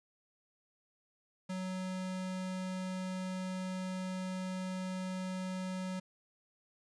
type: tone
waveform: square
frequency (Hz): 185.9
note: F#3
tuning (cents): +8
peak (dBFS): -37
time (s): 1.49-6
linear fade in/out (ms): 10
effects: resampled to 22050 Hz + 11-bit